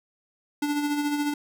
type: tone with tremolo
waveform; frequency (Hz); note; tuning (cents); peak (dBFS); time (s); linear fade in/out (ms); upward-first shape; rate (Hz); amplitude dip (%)
square; 292.3; D4; -8; -23; 0.62-1.34; 5; sine; 14; 45
effects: none